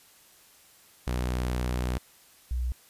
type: tone pair in turn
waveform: sawtooth / sine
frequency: 61.74 / 61.74 Hz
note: B1 / B1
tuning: 0 / 0 cents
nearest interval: unison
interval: 0 cents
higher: neither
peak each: -23 / -26 dBFS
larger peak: first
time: 1.07-1.98 / 2.51-2.72 s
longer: first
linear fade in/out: 0 ms
effects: white hiss -57 dBFS RMS until 2.89 s + resampled to 32000 Hz